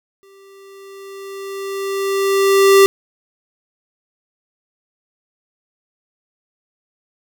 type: tone with exponential growth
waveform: square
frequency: 392 Hz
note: G4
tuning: in tune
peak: -6 dBFS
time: 0.23-2.86 s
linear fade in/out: 0 ms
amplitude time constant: 570 ms
effects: none